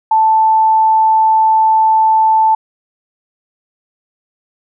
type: tone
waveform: sine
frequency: 880 Hz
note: A5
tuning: in tune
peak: -7 dBFS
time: 0.11-2.55 s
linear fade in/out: 5 ms
effects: none